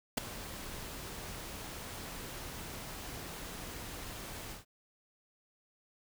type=noise with ADSR envelope; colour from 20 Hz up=pink; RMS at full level=-27 dBFS; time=0.17-4.65 s; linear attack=11 ms; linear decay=4 ms; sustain=-17 dB; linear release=140 ms; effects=none